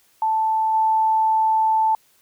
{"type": "tone with level steps", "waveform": "sine", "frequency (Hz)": 880, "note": "A5", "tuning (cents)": 0, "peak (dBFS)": [-17, -15], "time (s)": [0.22, 1.95], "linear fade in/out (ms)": 2, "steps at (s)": 0.73, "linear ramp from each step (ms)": 20, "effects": ["white hiss -59 dBFS RMS until 2.21 s"]}